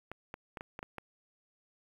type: clicks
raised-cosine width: 0.5 ms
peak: -26 dBFS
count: 7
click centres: 0.116 / 0.341 / 0.572 / 0.609 / 0.791 / 0.829 / 0.983 s
effects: 9-bit